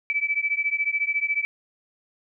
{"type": "beating tone pair", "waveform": "sine", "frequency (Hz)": [2300, 2314], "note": ["D7", "D7"], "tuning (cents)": [-37, -26], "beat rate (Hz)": 14, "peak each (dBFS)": -25, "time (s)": [0.1, 1.45], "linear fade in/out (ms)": 0, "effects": []}